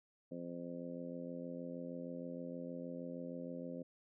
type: harmonic tone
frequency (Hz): 86.4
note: F2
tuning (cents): -18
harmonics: 2 / 3 / 4 / 5 / 6 / 7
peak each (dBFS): -49 / -46 / -54 / -56 / -48 / -54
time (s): 0.31-3.83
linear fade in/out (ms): 10
effects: none